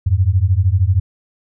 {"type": "beating tone pair", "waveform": "sine", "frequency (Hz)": [87.31, 100.31], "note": ["F2", "G2"], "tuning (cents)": [0, 40], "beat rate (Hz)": 13, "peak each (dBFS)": -14, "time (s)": [0.06, 1], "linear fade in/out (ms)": 10, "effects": []}